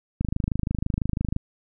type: click train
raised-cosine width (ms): 5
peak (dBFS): -12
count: 31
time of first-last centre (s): 0.21-1.364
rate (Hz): 26
effects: none

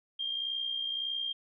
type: tone with amplitude modulation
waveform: sine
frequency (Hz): 3201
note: G7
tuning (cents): +36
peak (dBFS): -29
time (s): 0.19-1.33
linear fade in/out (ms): 10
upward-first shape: sine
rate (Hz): 61.7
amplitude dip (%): 55
effects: none

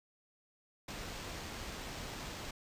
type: noise with sample-and-hold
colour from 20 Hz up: pink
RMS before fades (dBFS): -44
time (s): 0.88-2.51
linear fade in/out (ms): 5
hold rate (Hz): 11025
effects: resampled to 32000 Hz

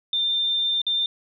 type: tone with dropouts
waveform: sine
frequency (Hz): 3593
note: A7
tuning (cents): +36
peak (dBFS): -20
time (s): 0.13-1.06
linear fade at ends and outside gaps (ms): 2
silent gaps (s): 0.817-0.866
effects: none

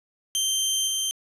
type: tone with level steps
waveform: 20% pulse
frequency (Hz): 3136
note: G7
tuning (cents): 0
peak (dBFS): -17 / -19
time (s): 0.35-1.11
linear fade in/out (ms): 0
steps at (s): 0.87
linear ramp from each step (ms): 10
effects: resampled to 32000 Hz + 9-bit

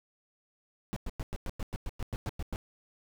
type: noise bursts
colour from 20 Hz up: brown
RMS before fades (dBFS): -34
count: 13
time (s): 0.93-2.559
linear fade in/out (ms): 0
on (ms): 33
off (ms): 100
effects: none

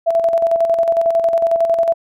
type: tone with tremolo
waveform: sine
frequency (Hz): 667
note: E5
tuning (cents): +20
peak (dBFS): -10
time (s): 0.06-1.94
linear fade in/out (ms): 20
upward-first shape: square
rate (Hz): 11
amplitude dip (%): 50
effects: none

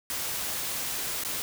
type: noise with dropouts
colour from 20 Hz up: white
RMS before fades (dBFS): -32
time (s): 0.1-1.42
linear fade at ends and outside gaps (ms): 0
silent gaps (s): 1.236-1.249
effects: none

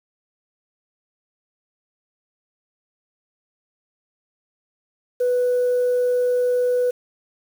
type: tone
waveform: sine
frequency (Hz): 494.7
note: B4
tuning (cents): +3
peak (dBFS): -15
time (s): 5.2-6.91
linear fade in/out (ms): 10
effects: tanh soft clip ceiling -14 dBFS + 7-bit

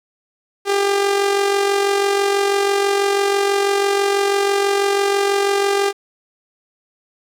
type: tone with amplitude modulation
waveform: sawtooth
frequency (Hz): 399.5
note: G4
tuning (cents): +33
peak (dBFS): -9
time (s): 0.65-5.93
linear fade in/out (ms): 50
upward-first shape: sine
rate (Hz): 46.1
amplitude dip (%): 45
effects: low-pass 10000 Hz 12 dB/octave + 8-bit

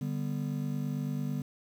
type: chord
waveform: triangle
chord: G major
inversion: second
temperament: just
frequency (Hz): 147 / 196 / 245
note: D3 / G3 / B3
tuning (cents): +2 / 0 / -14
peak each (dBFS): -31 / -36 / -34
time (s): 0.01-1.42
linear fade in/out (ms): 5
effects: 9-bit

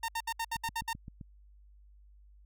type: tone bursts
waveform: sawtooth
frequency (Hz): 914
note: A#5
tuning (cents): -34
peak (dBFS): -28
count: 8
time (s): 0.03-0.931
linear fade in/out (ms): 5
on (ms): 54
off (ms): 67
type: click train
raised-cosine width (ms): 5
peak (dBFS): -32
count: 6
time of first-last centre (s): 0.56-1.212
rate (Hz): 7.67
effects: added 50 Hz sine -55 dBFS peak until 2.45 s

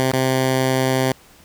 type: tone with dropouts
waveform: 10% pulse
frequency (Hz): 130.81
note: C3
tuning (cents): 0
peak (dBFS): -8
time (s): 0-1.12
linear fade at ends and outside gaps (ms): 0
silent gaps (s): 0.115-0.134
effects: pink hiss -49 dBFS RMS until 1.44 s

